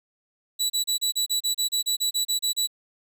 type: tone bursts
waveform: 25% pulse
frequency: 3936 Hz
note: B7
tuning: 7 cents flat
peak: -18 dBFS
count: 15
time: 0.59-2.674 s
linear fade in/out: 20 ms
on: 110 ms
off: 31 ms
effects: none